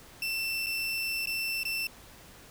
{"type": "tone with dropouts", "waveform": "30% pulse", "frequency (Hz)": 2678, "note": "E7", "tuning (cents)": 27, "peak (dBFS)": -27, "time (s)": [0.22, 1.87], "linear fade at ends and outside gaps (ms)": 2, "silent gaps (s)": [[0.662, 0.667], [1.258, 1.271], [1.633, 1.652]], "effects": ["pink hiss -52 dBFS RMS until 2.5 s"]}